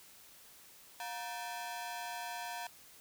sawtooth ring-modulated tone, 827 Hz, G#5, 8 cents flat, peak -33 dBFS, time 1-2.67 s, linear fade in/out 2 ms, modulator 116 Hz, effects white hiss -58 dBFS RMS until 3 s

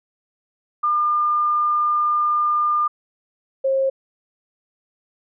sine tone pair in turn, 1204 / 536.3 Hz, D6 / C5, +43 / +43 cents, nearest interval octave + major second, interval 1400 cents, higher first, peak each -16 dBFS, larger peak neither, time 0.83-2.88 / 3.64-3.9 s, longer first, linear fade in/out 10 ms, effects none

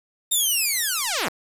5% pulse linear sweep, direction down, 3703 to 123.47 Hz, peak -11 dBFS, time 0.31-1.29 s, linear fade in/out 10 ms, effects resampled to 32000 Hz + 7-bit

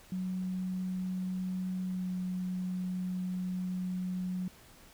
sine tone with pitch glide, 185 to 183.09 Hz, F#3 to F#3, 0 to -18 cents, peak -32 dBFS, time 0.12-4.48 s, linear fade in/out 2 ms, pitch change -18 cents, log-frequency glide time 1.82-2.12 s, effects pink hiss -57 dBFS RMS until 4.93 s

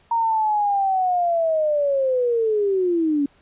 sine linear sweep, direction down, 933 to 277.2 Hz, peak -17 dBFS, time 0.11-3.26 s, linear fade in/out 5 ms, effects pink hiss -57 dBFS RMS until 3.41 s + resampled to 8000 Hz

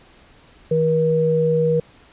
sine tone pair together, 159.68 / 478.5 Hz, D#3 / A#4, +45 / +45 cents, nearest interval octave + perfect fifth, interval 1900 cents, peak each -20 / -16 dBFS, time 0.71-1.8 s, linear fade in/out 5 ms, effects pink hiss -50 dBFS RMS until 2.12 s + resampled to 8000 Hz

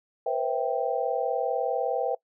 sine chord, C major seventh, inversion third, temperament equal with one note detuned, 483.4 / 523.3 / 659.3 / 784 Hz, B4 / C5 / E5 / G5, -37 / 0 / 0 / 0 cents, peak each -30 dBFS, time 0.26-2.15 s, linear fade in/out 5 ms, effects noise-tail reverb RT60 0.1 s tail -22 dB re dry

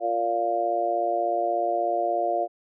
harmonic tone, 116.54 Hz, A#2, in tune, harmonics 3 / 4 / 5 / 6, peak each -31 / -33 / -28 / -24 dBFS, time 0-2.48 s, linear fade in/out 50 ms, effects none

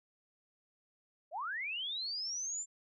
sine linear sweep, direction up, 559 to 7330 Hz, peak -36 dBFS, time 1.31-2.66 s, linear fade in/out 50 ms, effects none

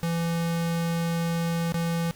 square tone with dropouts, 167.8 Hz, E3, 31 cents sharp, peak -25 dBFS, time 0.03-2.11 s, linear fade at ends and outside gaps 0 ms, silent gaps 1.722-1.743 s, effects added 86 Hz sine -54 dBFS peak until 2.15 s + pink hiss -51 dBFS RMS until 2.15 s

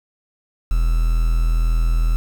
triangle tone with quantisation, 40.94 Hz, E1, 11 cents flat, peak -12 dBFS, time 0.71-2.16 s, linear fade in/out 0 ms, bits 6, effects none

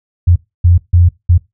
sine tone bursts at uneven times, 87.31 Hz, F2, in tune, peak -4 dBFS, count 4, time 0.27-0.36 / 0.64-0.78 / 0.93-1.09 / 1.29-1.38 s, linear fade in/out 10 ms, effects noise-tail reverb RT60 0.2 s tail -21 dB re dry

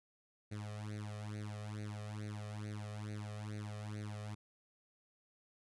sawtooth tone with flanger, 105.3 Hz, G#2, 24 cents sharp, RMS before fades -44 dBFS, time 0.51-4.35 s, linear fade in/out 10 ms, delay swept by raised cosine 0.47 to 1.67 ms, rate 2.3 Hz, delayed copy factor +0.95, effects resampled to 24000 Hz

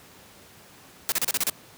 white noise bursts, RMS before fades -24 dBFS, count 7, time 1.09-1.498 s, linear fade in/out 0 ms, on 30 ms, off 33 ms, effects pink hiss -50 dBFS RMS until 1.77 s + high-pass 100 Hz 12 dB/octave

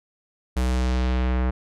square tone with low-pass filter sweep, 62.9 Hz, B1, 32 cents sharp, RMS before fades -22 dBFS, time 0.56-1.51 s, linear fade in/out 10 ms, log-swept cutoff 12000 to 1600 Hz, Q 1, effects none

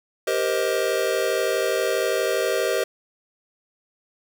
square chord, C minor seventh, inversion second, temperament just, 392.4 / 470.9 / 523.3 / 627.9 Hz, G4 / Bb4 / C5 / Eb5, +2 / +18 / 0 / +16 cents, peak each -27 dBFS, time 0.27-2.84 s, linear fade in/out 5 ms, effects none

